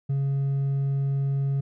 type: tone with hard clipping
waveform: sine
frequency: 138 Hz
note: C#3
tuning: 7 cents flat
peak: -23 dBFS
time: 0.09-1.61 s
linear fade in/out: 10 ms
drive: 2 dB
effects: none